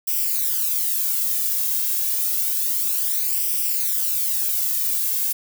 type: noise with flanger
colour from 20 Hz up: violet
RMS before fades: -22 dBFS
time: 0.07-5.33 s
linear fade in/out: 10 ms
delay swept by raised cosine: 0.36 to 1.86 ms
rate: 0.29 Hz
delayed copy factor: +0.7
effects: none